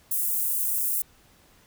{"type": "high-pass noise", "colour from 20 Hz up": "white", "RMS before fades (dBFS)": -26, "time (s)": [0.11, 1.02], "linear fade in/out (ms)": 5, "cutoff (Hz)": 9400, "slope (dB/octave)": 24, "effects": ["pink hiss -58 dBFS RMS until 1.66 s"]}